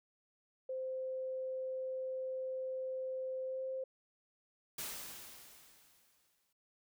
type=tone with pitch glide; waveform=sine; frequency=520 to 524.5 Hz; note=C5 to C5; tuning=-11 to +4 cents; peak=-37 dBFS; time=0.69-3.84 s; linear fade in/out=5 ms; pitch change=+15 cents; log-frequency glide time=3.45-3.63 s
type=noise with exponential decay; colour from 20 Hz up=white; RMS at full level=-41 dBFS; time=4.78-6.53 s; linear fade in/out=5 ms; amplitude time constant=380 ms
effects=none